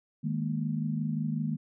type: chord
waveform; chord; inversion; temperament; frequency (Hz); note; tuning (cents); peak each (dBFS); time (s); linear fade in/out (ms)
sine; D# suspended fourth; none; equal; 155.56 / 207.7 / 233.1; D#3 / G#3 / A#3; 0 / 0 / 0; -31 / -34 / -33; 0.23-1.57; 20
effects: none